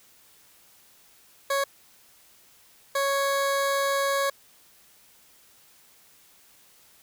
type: tone bursts at uneven times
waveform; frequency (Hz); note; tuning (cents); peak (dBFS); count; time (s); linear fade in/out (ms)
20% pulse; 554; C#5; -1; -18; 2; 1.5-1.64 / 2.95-4.3; 5
effects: white hiss -57 dBFS RMS until 7.02 s